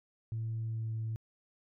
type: tone with pitch glide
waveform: sine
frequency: 112.4 to 111.37 Hz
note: A2 to A2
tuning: +37 to +21 cents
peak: -32 dBFS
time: 0.32-1.16 s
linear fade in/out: 0 ms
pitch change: -16 cents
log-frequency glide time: 0.75-0.89 s
effects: tanh soft clip ceiling -30 dBFS